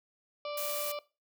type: harmonic tone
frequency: 587.3 Hz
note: D5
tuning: in tune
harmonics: 1 / 2 / 4 / 5 / 6 / 7 / 8 / 9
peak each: -36 / -42 / -48 / -50 / -52 / -53 / -54 / -55 dBFS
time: 0.45-0.99 s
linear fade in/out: 2 ms
type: noise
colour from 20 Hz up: blue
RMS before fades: -37 dBFS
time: 0.57-0.92 s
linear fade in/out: 5 ms
effects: noise-tail reverb RT60 0.3 s tail -20 dB re dry